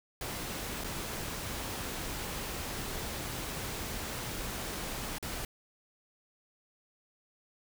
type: noise with dropouts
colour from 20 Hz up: pink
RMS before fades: -38 dBFS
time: 0.21-5.45 s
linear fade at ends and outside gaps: 2 ms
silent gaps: 0.838-0.843 / 5.184-5.226 s
effects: none